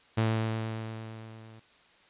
sawtooth tone with level ramp, 111.4 Hz, A2, 22 cents sharp, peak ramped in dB -19 to -45 dBFS, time 0.17-1.6 s, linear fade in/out 10 ms, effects white hiss -60 dBFS RMS until 2.09 s + resampled to 8000 Hz

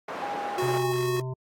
white band-pass noise, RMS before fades -35 dBFS, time 0.08-0.78 s, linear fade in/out 5 ms, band 310 to 1000 Hz, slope 12 dB/octave
sine tone with tremolo, 814 Hz, G#5, 35 cents flat, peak -29 dBFS, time 0.22-0.92 s, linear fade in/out 2 ms, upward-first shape triangle, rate 13 Hz, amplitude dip 45%
square tone, 366.7 Hz, F#4, 15 cents flat, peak -26 dBFS, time 0.58-1.2 s, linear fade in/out 2 ms
harmonic tone, 129 Hz, C3, 24 cents flat, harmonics 1 / 3 / 5 / 7 / 8, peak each -30 / -38 / -44 / -45 / -48 dBFS, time 0.62-1.34 s, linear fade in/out 10 ms
effects AAC 64 kbps

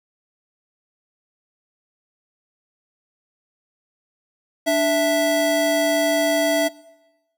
square tone pair together, 293.7 / 659.3 Hz, D4 / E5, 0 / 0 cents, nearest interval octave + major second, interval 1400 cents, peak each -23 / -18 dBFS, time 4.66-6.69 s, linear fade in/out 20 ms, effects noise-tail reverb RT60 1.0 s tail -22 dB re dry

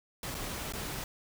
pink noise with dropouts, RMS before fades -38 dBFS, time 0.23-1.04 s, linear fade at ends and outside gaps 2 ms, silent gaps 0.345-0.349 / 0.724-0.735 s, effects none

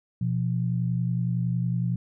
sine tone pair together, 122.75 / 173.6 Hz, B2 / F3, -10 / -10 cents, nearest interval tritone, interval 600 cents, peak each -25 / -27 dBFS, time 0.21-1.96 s, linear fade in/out 5 ms, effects none

